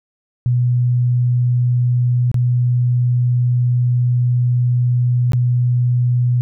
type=tone with dropouts; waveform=sine; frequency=122.9 Hz; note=B2; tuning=8 cents flat; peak=-12 dBFS; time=0.46-6.41 s; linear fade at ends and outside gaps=0 ms; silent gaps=2.315-2.343 / 5.32-5.333 s; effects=none